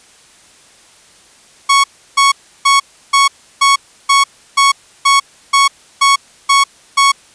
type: tone bursts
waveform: sawtooth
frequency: 1108.7 Hz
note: C#6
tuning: in tune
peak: -3 dBFS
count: 12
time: 1.69-7.12 s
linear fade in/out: 10 ms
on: 150 ms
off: 330 ms
effects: white hiss -45 dBFS RMS until 7.34 s + resampled to 22050 Hz